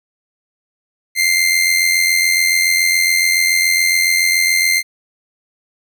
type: tone with amplitude modulation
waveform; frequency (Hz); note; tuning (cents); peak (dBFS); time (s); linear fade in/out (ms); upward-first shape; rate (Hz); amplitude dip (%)
sawtooth; 2093; C7; 0; -6; 1.15-4.83; 50; sine; 87.1; 55
effects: none